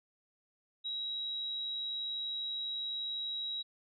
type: tone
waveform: sine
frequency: 3853 Hz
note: B7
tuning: 44 cents flat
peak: -35 dBFS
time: 0.84-3.63 s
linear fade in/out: 20 ms
effects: none